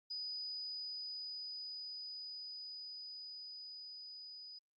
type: tone with level ramp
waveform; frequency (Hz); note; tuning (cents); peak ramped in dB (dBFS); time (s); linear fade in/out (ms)
sine; 4969; D#8; -3; -40 to -49; 0.1-4.59; 10
effects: Opus 48 kbps